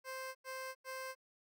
15% pulse tone bursts, 523.3 Hz, C5, in tune, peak -36 dBFS, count 3, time 0.04-1.152 s, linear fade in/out 50 ms, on 310 ms, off 91 ms, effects none

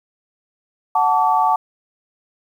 sine chord, D major, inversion first, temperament equal with one note detuned, 740 / 880 / 1148.5 Hz, F#5 / A5 / D6, 0 / 0 / -39 cents, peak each -18 / -16 / -19 dBFS, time 0.95-1.56 s, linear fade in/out 5 ms, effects 8-bit

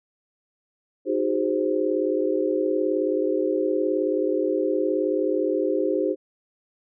sine chord, Ab dominant seventh, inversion second, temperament equal with one note detuned, 311.1 / 370 / 409.1 / 523.3 Hz, Eb4 / Gb4 / Ab4 / C5, 0 / 0 / -26 / 0 cents, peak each -26 dBFS, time 1.05-6.16 s, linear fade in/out 50 ms, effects none

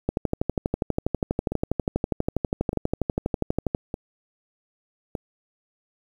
two click trains, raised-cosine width 2 ms, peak -15 / -9 dBFS, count 4 / 46, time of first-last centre 1.52-5.152 / 0.09-3.749 s, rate 0.826 / 12.3 Hz, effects 8-bit

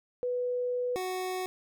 sine / 25% pulse tone pair in turn, 493.9 / 370 Hz, B4 / F#4, 0 / 0 cents, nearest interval perfect fourth, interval 500 cents, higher first, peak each -28 dBFS, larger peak neither, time 0.23-0.96 / 0.96-1.46 s, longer first, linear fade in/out 0 ms, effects none

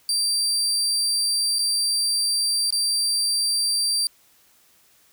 30% pulse tone with dropouts, 4698 Hz, D8, in tune, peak -17 dBFS, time 0.09-4.07 s, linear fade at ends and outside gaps 1 ms, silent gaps 1.586-1.591 / 2.705-2.725 s, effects white hiss -58 dBFS RMS until 5.12 s

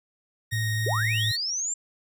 sawtooth tone, 1864.7 Hz, A#6, in tune, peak -26 dBFS, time 0.51-1.37 s, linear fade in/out 20 ms
sine tone with vibrato, 110 Hz, A2, in tune, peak -25 dBFS, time 0.52-1.32 s, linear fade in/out 10 ms, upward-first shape sine, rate 3.8 Hz, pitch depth 19 cents each way
sine linear sweep, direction up, 336 to 7459 Hz, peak -26 dBFS, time 0.86-1.74 s, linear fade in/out 5 ms
effects none

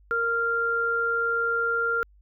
sine tone pair together, 464.1 / 1390.7 Hz, A#4 / F6, -8 / -8 cents, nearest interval octave + perfect fifth, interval 1900 cents, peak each -29 / -23 dBFS, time 0.11-2.03 s, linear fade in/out 0 ms, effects added 50 Hz sine -53 dBFS peak until 2.21 s

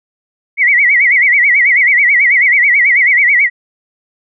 sine tone with vibrato, 2093 Hz, C7, in tune, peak -6 dBFS, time 0.57-3.5 s, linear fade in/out 50 ms, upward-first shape sine, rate 9.2 Hz, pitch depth 160 cents each way, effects none

